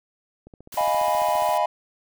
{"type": "click train", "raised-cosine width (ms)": 2, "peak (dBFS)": -31, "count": 16, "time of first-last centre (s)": [0.47, 1.49], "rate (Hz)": 14.7}
{"type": "high-pass noise", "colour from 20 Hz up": "white", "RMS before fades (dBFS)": -38, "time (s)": [0.72, 1.58], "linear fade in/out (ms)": 5, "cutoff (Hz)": 250, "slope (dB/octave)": 12}
{"type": "chord", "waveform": "triangle", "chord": "F half-diminished seventh", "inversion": "third", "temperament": "equal with one note detuned", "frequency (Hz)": [619, 698.5, 830.6, 987.8], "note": ["Eb5", "F5", "Ab5", "Cb6"], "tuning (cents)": [-9, 0, 0, 0], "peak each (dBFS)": -23, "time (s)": [0.77, 1.66], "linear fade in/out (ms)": 5}
{"effects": []}